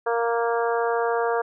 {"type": "harmonic tone", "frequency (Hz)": 233.1, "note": "A#3", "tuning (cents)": 0, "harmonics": [2, 3, 4, 5, 6, 7], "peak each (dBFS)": [-23, -27, -29, -31, -33, -34], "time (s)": [0.06, 1.42], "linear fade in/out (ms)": 10, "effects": []}